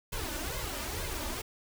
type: noise with flanger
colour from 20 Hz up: pink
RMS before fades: -36 dBFS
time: 0.12-1.42 s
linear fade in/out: 10 ms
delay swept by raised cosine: 1.9 to 3.4 ms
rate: 2.2 Hz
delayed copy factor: +0.85
effects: none